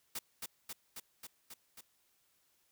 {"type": "noise with echo", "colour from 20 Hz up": "white", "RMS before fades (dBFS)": -40, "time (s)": [0.15, 0.19], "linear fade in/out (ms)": 5, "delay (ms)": 270, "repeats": 6, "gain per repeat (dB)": -2, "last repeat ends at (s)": 1.81, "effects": ["white hiss -74 dBFS RMS until 2.71 s"]}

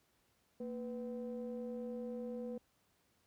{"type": "ring-modulated tone", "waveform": "triangle", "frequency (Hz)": 132.3, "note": "C3", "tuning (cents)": 20, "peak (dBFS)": -35, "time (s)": [0.6, 2.58], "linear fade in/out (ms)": 5, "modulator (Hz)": 362, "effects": ["pink hiss -75 dBFS RMS until 3.26 s", "high-pass 60 Hz 12 dB/octave"]}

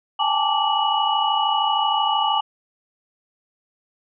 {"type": "tone cluster", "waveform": "sine", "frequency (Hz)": [804, 857, 890, 1167, 2930], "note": ["G5", "A5", "A5", "D6", "F#7"], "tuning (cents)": [44, -46, 20, -11, -18], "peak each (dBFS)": -24, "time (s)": [0.19, 2.41], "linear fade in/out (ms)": 10, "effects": []}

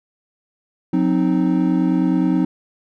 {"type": "chord", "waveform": "triangle", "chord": "C diminished", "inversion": "second", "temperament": "equal with one note detuned", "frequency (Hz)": [180.88, 261.6, 311.1], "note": ["Gb3", "C4", "Eb4"], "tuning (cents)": [-39, 0, 0], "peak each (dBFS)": -17, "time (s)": [0.93, 2.45], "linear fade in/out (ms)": 5, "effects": []}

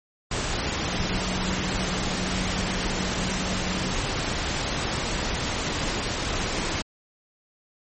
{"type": "tone in noise", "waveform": "sine", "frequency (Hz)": 185, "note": "F#3", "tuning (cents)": 0, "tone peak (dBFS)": -31, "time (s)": [0.9, 3.93], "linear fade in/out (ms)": 5, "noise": "pink", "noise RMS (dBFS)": -27, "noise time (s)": [0.31, 6.82], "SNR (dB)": -7, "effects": ["MP3 32 kbps"]}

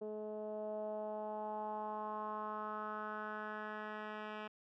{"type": "tone with low-pass filter sweep", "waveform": "10% pulse", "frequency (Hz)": 213.2, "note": "G#3", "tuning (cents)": 46, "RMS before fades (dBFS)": -43, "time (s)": [0.01, 4.48], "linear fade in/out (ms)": 10, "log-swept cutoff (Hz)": [490, 2300], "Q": 3.9, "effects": []}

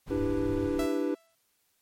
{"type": "noise", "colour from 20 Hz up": "brown", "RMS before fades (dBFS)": -39, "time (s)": [0.06, 0.87], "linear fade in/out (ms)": 20}
{"type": "tone with vibrato", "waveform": "sine", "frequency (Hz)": 100, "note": "G2", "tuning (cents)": 35, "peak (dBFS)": -36, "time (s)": [0.09, 0.69], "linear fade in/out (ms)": 0, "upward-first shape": "triangle", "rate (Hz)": 6.1, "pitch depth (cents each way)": 24}
{"type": "chord", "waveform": "triangle", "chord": "E minor seventh", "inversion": "third", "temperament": "equal", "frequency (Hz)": [293.7, 329.6, 392, 493.9], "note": ["D4", "E4", "G4", "B4"], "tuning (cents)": [0, 0, 0, 0], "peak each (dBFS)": [-28, -31, -31, -32], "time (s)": [0.1, 1.15], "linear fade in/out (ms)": 10}
{"type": "tone with exponential decay", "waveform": "sawtooth", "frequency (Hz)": 662, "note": "E5", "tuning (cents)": 7, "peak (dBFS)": -27, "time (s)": [0.79, 1.35], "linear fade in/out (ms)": 2, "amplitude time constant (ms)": 120}
{"effects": ["white hiss -72 dBFS RMS until 1.81 s", "MP3 64 kbps"]}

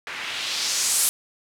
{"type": "noise with low-pass filter sweep", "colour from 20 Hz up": "blue", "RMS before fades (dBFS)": -25, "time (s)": [0.07, 1.09], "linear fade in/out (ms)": 0, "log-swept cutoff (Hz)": [1800, 11000], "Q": 1.5, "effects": []}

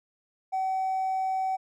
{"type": "tone with hard clipping", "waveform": "triangle", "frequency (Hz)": 760, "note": "F#5", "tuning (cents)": 46, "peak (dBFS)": -25, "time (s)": [0.52, 1.57], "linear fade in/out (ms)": 20, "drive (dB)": 2, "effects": []}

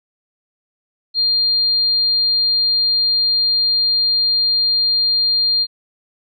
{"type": "tone", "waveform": "sine", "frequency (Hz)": 4200, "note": "C8", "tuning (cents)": 6, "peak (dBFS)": -13, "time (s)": [1.14, 5.67], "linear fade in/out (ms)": 50, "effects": []}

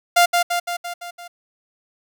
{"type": "tone with echo", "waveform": "sawtooth", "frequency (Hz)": 698.5, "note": "F5", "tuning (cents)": 0, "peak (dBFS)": -7, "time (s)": [0.16, 0.26], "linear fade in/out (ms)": 10, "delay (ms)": 170, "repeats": 6, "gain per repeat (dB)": -4, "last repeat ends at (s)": 1.28, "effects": []}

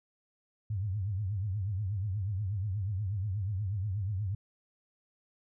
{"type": "tone with vibrato", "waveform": "sine", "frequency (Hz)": 99.5, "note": "G2", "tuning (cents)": 26, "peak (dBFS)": -30, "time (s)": [0.7, 4.35], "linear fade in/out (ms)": 5, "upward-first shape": "triangle", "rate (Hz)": 8.3, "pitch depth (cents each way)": 200, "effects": []}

